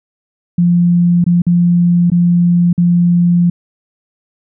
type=tone with dropouts; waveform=sine; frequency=174.1 Hz; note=F3; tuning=5 cents flat; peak=-7 dBFS; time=0.58-3.5 s; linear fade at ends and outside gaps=5 ms; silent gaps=1.242-1.264 / 1.42-1.466 / 2.101-2.117 / 2.73-2.778 s; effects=none